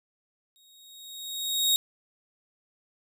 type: tone with exponential growth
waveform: sawtooth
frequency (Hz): 3761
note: A#7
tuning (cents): +15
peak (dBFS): -16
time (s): 0.56-1.76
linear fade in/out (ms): 0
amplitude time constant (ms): 260
effects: none